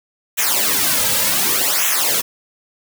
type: noise with flanger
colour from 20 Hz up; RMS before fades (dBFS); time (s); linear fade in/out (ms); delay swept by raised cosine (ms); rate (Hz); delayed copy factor
white; -17; 0.37-2.22; 20; 0.21 to 2.81; 0.67; -1
effects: none